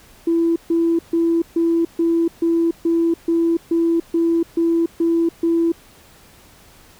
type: tone bursts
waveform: sine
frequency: 333.9 Hz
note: E4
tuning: 22 cents sharp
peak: -13 dBFS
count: 13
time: 0.27-5.72 s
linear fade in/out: 5 ms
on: 290 ms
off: 140 ms
effects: tanh soft clip ceiling -9 dBFS + pink hiss -48 dBFS RMS until 6.99 s